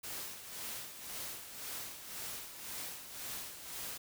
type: noise with tremolo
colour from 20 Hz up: white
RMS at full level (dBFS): -42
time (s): 0.03-3.98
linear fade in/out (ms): 10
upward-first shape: sine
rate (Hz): 1.9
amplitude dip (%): 60
effects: none